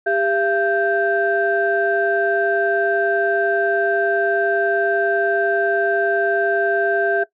sine tone cluster, 398.5 / 678 / 1568 Hz, G4 / E5 / G6, +28 / +49 / 0 cents, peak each -20 dBFS, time 0.06-7.24 s, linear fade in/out 10 ms, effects noise-tail reverb RT60 0.1 s tail -17 dB re dry + tanh soft clip ceiling -6 dBFS

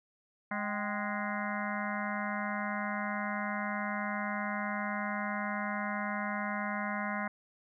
harmonic tone with a mistuned harmonic, 207.7 Hz, G#3, in tune, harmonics 1 / 3 / 4 / 5 / 6 / 7 / 8 / 9 / 10, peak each -37 / -42 / -41 / -40 / -45 / -41 / -44 / -43 / -43 dBFS, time 0.51-7.28 s, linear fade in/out 5 ms, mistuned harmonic 4, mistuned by -110 cents, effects none

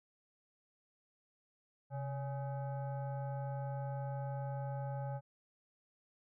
sine tone with frequency modulation, 133.7 Hz, C3, 38 cents sharp, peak -37 dBFS, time 1.9-5.21 s, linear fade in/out 50 ms, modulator 698 Hz, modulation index 0.76, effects none

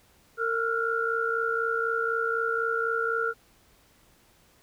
sine tone cluster, 456.7 / 1365 / 1429 Hz, A#4 / F6 / F6, -36 / -40 / +39 cents, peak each -29 dBFS, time 0.37-3.34 s, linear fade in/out 50 ms, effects pink hiss -61 dBFS RMS until 4.62 s

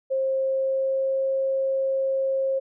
sine tone with pitch glide, 532 to 536 Hz, C5 to C5, +29 to +42 cents, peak -21 dBFS, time 0.1-2.6 s, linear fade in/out 20 ms, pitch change +13 cents, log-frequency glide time 0.32-1.3 s, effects none

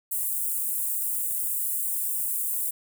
white high-pass noise, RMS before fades -28 dBFS, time 0.11-2.71 s, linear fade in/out 10 ms, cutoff 8200 Hz, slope 48 dB/octave, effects none

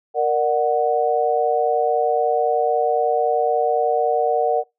sine chord, Bb augmented, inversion none, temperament equal with one note detuned, 466.2 / 596.2 / 740 Hz, Bb4 / D5 / F#5, 0 / +26 / 0 cents, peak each -20 / -22 / -19 dBFS, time 0.14-4.64 s, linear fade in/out 50 ms, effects noise-tail reverb RT60 0.2 s tail -24 dB re dry

